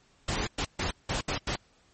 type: noise bursts at uneven times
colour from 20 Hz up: pink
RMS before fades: -30 dBFS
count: 6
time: 0.28-0.47 / 0.58-0.65 / 0.79-0.91 / 1.09-1.21 / 1.28-1.38 / 1.47-1.56 s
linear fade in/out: 5 ms
effects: pink hiss -64 dBFS RMS until 1.93 s + MP3 32 kbps